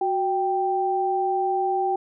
sine tone pair together, 370 / 784 Hz, F#4 / G5, 0 / 0 cents, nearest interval octave + minor second, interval 1300 cents, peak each -25 / -22 dBFS, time 0.01-1.96 s, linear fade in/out 5 ms, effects none

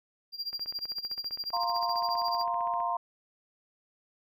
triangle tone with tremolo, 4761 Hz, D8, 23 cents sharp, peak -29 dBFS, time 0.32-2.46 s, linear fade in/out 50 ms, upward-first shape sine, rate 14 Hz, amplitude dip 90%
click train, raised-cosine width 0.5 ms, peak -34 dBFS, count 36, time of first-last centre 0.53-2.803 s, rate 15.4 Hz
sine chord, F suspended fourth, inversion none, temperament equal, 698.5 / 932.3 / 1046.5 Hz, F5 / Bb5 / C6, 0 / 0 / 0 cents, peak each -32 dBFS, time 1.53-2.97 s, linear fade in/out 5 ms
effects none

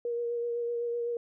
sine tone with vibrato, 473.5 Hz, A#4, 27 cents sharp, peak -29 dBFS, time 0.05-1.17 s, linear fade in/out 2 ms, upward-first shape sine, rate 7.9 Hz, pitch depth 17 cents each way, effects none

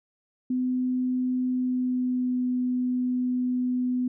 sine tone with pitch glide, 253.3 to 250.4 Hz, B3 to B3, +44 to +24 cents, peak -23 dBFS, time 0.5-4.08 s, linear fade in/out 5 ms, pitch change -20 cents, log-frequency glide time 1.48-2.45 s, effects none

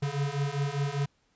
square beating tone pair, 139 / 144 Hz, C#3 / D3, +5 / -34 cents, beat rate 5 Hz, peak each -32 / -31 dBFS, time 0.02-1.06 s, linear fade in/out 10 ms, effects pink hiss -70 dBFS RMS until 1.35 s + resampled to 16000 Hz

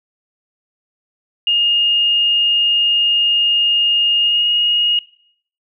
sine tone with pitch glide, 2840 to 2870 Hz, F7 to F7, +28 to +47 cents, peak -12 dBFS, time 1.47-4.99 s, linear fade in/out 2 ms, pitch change +19 cents, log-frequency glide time 4.2-4.48 s, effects noise-tail reverb RT60 0.6 s tail -19 dB re dry

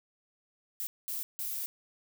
violet noise bursts at uneven times, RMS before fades -36 dBFS, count 3, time 0.8-0.87 / 1.08-1.23 / 1.39-1.66 s, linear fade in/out 0 ms, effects none

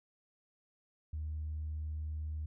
sine tone, 77 Hz, D#2, 17 cents flat, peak -35 dBFS, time 1.13-2.46 s, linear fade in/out 5 ms, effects tanh soft clip ceiling -32 dBFS

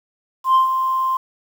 sine tone with ADSR envelope, 1047 Hz, C6, 1 cent sharp, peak -7 dBFS, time 0.44-1.17 s, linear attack 110 ms, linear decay 120 ms, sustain -9 dB, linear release 3 ms, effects tanh soft clip ceiling -9 dBFS + 7-bit

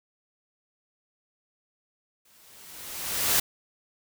white noise with exponential growth, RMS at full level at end -21 dBFS, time 2.25-3.4 s, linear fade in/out 5 ms, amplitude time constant 250 ms, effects none

